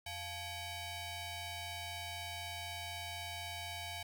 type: ring-modulated tone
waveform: 15% pulse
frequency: 784 Hz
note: G5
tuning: in tune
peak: -32 dBFS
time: 0.06-4.03 s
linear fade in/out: 5 ms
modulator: 1480 Hz
effects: none